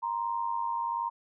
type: tone pair together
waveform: sine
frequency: 937 / 1038 Hz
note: A#5 / C6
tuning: +9 / -14 cents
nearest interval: major second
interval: 177 cents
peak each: -30 / -34 dBFS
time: 0.02-1.1 s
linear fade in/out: 20 ms
effects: none